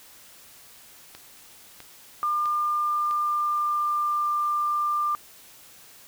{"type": "click train", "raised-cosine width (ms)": 0.2, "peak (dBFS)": -24, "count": 4, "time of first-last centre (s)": [1.15, 3.111], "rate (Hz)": 1.53}
{"type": "tone with pitch glide", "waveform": "sine", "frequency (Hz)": [1200, 1192.4], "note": ["D6", "D6"], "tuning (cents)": [37, 26], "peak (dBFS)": -22, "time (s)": [2.23, 5.15], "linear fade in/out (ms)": 0, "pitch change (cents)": -11, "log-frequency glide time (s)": [2.71, 4.29]}
{"effects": ["white hiss -50 dBFS RMS until 6.07 s"]}